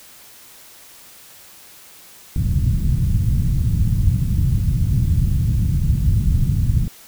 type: low-pass noise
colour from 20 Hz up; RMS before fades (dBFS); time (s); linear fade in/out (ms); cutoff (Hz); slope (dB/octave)
white; -17; 2.36-6.88; 2; 140; 24
effects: white hiss -44 dBFS RMS until 7.07 s